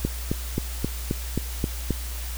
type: click train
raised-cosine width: 3 ms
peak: -10 dBFS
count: 8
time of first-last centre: 0.05-1.907 s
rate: 3.77 Hz
effects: added 60 Hz sine -30 dBFS peak until 2.37 s + white hiss -38 dBFS RMS until 2.37 s